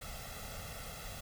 pink noise with comb filter, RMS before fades -45 dBFS, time 0.01-1.21 s, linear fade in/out 10 ms, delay 1.5 ms, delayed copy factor +0.85, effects none

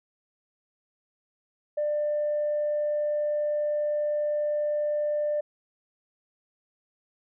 sine tone, 595 Hz, D5, 22 cents sharp, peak -23 dBFS, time 1.77-5.41 s, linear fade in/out 10 ms, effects tanh soft clip ceiling -20 dBFS

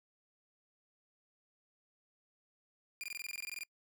sawtooth tone bursts, 2405 Hz, D7, 41 cents sharp, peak -36 dBFS, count 14, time 3.01-3.634 s, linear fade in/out 0 ms, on 26 ms, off 20 ms, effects noise-tail reverb RT60 0.1 s tail -26 dB re dry

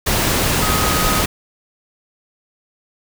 sine tone in noise, 1257 Hz, D#6, 17 cents sharp, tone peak -22 dBFS, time 0.62-1.22 s, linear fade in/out 10 ms, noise pink, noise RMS -17 dBFS, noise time 0.06-1.26 s, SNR -8 dB, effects none

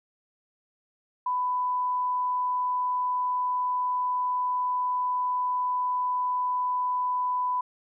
sine tone, 997 Hz, B5, 16 cents sharp, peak -24 dBFS, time 1.26-7.61 s, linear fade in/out 5 ms, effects none

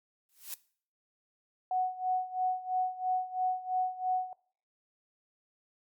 blue noise with exponential growth, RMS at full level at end -35 dBFS, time 0.29-0.54 s, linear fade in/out 1 ms, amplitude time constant 53 ms
sine tone with tremolo, 740 Hz, F#5, in tune, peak -25 dBFS, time 1.71-4.33 s, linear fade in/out 2 ms, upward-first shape sine, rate 3 Hz, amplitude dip 85%
effects noise-tail reverb RT60 0.5 s tail -20 dB re dry + MP3 96 kbps

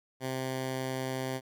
10% pulse tone, 130.81 Hz, C3, in tune, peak -24 dBFS, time 0.2-1.41 s, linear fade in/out 50 ms, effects none

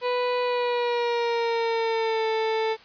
30% pulse tone with pitch glide, 493.9 to 442.6 Hz, B4 to A4, 0 to +10 cents, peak -20 dBFS, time 0.01-2.77 s, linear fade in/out 50 ms, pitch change -190 cents, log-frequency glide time 0.42-2.27 s, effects white hiss -50 dBFS RMS until 2.84 s + resampled to 11025 Hz

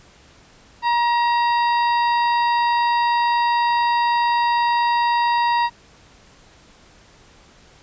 harmonic tone with a mistuned harmonic, 949 Hz, A#5, 31 cents sharp, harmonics 1 / 2 / 3 / 4 / 5, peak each -16 / -26 / -32 / -33 / -34 dBFS, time 0.82-5.7 s, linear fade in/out 50 ms, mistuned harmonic 3, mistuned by -69 cents, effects pink hiss -50 dBFS RMS until 7.82 s + resampled to 16000 Hz

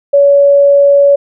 sine tone, 565 Hz, C#5, 33 cents sharp, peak -3 dBFS, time 0.13-1.16 s, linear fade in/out 10 ms, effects none

